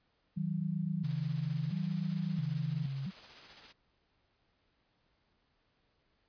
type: tone with vibrato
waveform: sine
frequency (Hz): 160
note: D#3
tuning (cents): +49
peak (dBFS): -35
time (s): 0.36-3.11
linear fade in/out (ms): 20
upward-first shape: square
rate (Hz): 0.74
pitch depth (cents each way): 280
type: tone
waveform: sine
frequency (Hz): 160.1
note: D#3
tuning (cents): +50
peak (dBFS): -34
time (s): 0.37-2.86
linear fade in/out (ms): 5
type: noise with tremolo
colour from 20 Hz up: white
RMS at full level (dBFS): -50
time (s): 1.03-3.73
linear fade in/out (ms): 20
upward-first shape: sine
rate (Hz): 15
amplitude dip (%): 35
effects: pink hiss -75 dBFS RMS until 6.28 s + resampled to 11025 Hz